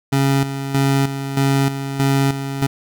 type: tone with tremolo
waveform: 25% pulse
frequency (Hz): 137.3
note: C#3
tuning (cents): -16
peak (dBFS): -10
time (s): 0.12-2.67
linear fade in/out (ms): 10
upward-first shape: square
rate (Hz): 1.6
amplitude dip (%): 65
effects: none